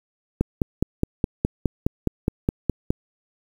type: click train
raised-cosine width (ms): 3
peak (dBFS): -6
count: 13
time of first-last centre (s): 0.41-2.905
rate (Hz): 4.81
effects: 7-bit